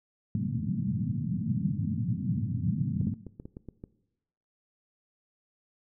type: band-pass noise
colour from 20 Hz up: pink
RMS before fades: -30 dBFS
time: 0.35-3.14 s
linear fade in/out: 2 ms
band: 100 to 230 Hz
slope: 48 dB/octave
type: clicks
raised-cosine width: 3 ms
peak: -28 dBFS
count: 8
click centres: 3.013 / 3.071 / 3.267 / 3.399 / 3.455 / 3.569 / 3.687 / 3.839 s
effects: noise-tail reverb RT60 0.9 s tail -19 dB re dry